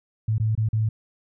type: tone with dropouts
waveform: sine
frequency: 109.6 Hz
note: A2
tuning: 6 cents flat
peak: -19 dBFS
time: 0.28-0.89 s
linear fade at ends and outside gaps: 5 ms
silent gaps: 0.382-0.399 / 0.552-0.576 / 0.688-0.73 s
effects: none